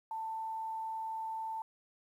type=tone with quantisation; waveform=sine; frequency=889 Hz; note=A5; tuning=18 cents sharp; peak=-36 dBFS; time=0.11-1.62 s; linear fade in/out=2 ms; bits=11; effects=none